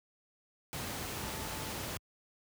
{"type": "tone in noise", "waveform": "sine", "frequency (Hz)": 880, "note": "A5", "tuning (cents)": 0, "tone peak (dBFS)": -49, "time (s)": [1.21, 1.71], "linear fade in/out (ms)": 0, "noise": "pink", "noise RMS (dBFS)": -39, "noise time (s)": [0.73, 1.97], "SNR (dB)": -13, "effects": ["high-pass 60 Hz 12 dB/octave"]}